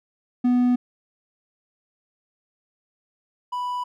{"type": "tone pair in turn", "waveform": "triangle", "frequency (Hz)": [246.9, 987.6], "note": ["B3", "B5"], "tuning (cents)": [0, 0], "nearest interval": "2 octaves", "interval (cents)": 2400, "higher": "second", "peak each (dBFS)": [-14, -23], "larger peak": "first", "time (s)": [[0.44, 0.76], [3.52, 3.84]], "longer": "neither", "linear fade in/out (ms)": 10, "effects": []}